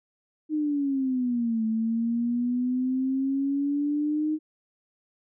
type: exponential two-way sweep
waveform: sine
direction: down then up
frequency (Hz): 311.1 to 220 to 311.1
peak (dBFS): -23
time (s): 0.49-4.39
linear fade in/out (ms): 50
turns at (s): 1.65
effects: none